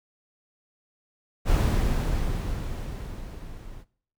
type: noise with level ramp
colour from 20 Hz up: brown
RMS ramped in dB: -19 to -43 dBFS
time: 1.45-3.85 s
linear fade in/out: 50 ms
effects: noise-tail reverb RT60 0.5 s tail -20 dB re dry